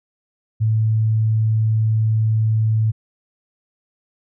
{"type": "tone", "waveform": "sine", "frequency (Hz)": 110, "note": "A2", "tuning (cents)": 0, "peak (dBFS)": -14, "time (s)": [0.6, 2.92], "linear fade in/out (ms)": 20, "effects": []}